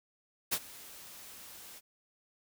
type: noise with ADSR envelope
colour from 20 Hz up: white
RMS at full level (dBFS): -29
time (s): 0.51-1.81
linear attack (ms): 20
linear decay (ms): 56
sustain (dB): -21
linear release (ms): 36
effects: none